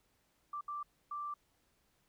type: tone bursts at uneven times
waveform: sine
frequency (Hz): 1174.7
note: D6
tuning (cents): 0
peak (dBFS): -38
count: 3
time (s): 0.53-0.61 / 0.68-0.83 / 1.11-1.34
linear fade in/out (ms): 5
effects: pink hiss -75 dBFS RMS until 2.08 s